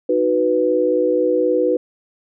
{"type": "chord", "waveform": "sine", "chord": "B major", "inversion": "first", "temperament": "equal", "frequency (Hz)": [311.1, 370, 493.9], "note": ["D#4", "F#4", "B4"], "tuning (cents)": [0, 0, 0], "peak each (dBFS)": [-21, -20, -16], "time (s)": [0.09, 1.77], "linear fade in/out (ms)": 5, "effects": []}